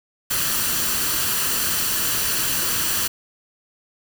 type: noise with comb filter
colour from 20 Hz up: white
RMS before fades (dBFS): -22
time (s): 0.3-3.08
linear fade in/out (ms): 10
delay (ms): 0.68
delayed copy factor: +0.5
effects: none